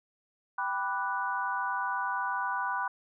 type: chord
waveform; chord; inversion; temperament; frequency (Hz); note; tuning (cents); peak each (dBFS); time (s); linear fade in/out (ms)
sine; G major seventh; none; equal; 784 / 987.8 / 1174.7 / 1480; G5 / B5 / D6 / F#6; 0 / 0 / 0 / 0; -37 / -32 / -37 / -34; 0.58-2.88; 5
effects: none